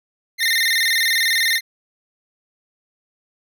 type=tone with vibrato; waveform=25% pulse; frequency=1950 Hz; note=B6; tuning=23 cents flat; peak=-12 dBFS; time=0.38-1.61 s; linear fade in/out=50 ms; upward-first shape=square; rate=20 Hz; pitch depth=110 cents each way; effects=none